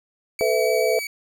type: tone with vibrato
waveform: sawtooth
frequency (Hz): 2277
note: C#7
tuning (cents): +46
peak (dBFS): -24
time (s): 0.39-1.07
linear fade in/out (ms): 2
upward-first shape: sine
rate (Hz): 7.1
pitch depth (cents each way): 9
type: chord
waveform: sine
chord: A suspended second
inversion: none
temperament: equal with one note detuned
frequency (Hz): 440 / 504.8 / 659.3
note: A4 / B4 / E5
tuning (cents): 0 / +38 / 0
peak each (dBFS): -22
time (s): 0.41-0.99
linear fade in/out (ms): 0
effects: none